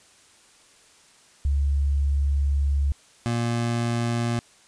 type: tone pair in turn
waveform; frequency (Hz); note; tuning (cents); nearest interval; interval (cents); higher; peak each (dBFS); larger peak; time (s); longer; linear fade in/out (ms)
sine / 25% pulse; 70.4 / 117.92; C#2 / A#2; +27 / +20; major sixth; 893; second; -19; neither; 1.45-2.92 / 3.26-4.39; first; 0
effects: white hiss -55 dBFS RMS until 4.67 s + resampled to 22050 Hz